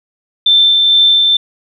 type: tone with tremolo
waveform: sine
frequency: 3554 Hz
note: A7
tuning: 17 cents sharp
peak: -5 dBFS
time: 0.46-1.37 s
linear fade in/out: 5 ms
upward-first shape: sine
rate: 2.2 Hz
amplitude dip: 25%
effects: none